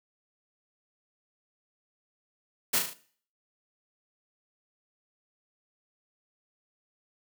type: noise with echo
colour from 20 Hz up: white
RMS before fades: -25 dBFS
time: 2.73-2.79 s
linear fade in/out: 10 ms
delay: 37 ms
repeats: 4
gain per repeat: -5 dB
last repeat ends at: 2.938 s
effects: noise-tail reverb RT60 0.5 s tail -17 dB re dry + high-pass 150 Hz 12 dB/octave